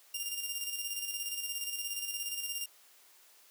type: tone with tremolo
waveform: 10% pulse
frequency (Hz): 2799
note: F7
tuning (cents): +3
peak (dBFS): -25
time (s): 0.14-2.66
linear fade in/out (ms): 5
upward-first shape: square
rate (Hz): 17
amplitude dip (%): 45
effects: white hiss -61 dBFS RMS until 3.5 s + high-pass 400 Hz 12 dB/octave